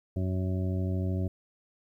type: harmonic tone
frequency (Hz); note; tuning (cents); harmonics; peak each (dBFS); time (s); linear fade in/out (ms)
93; F#2; +9; 1 / 2 / 3 / 4 / 6 / 7; -28 / -34 / -38 / -40 / -44 / -45; 0.16-1.28; 5
effects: 11-bit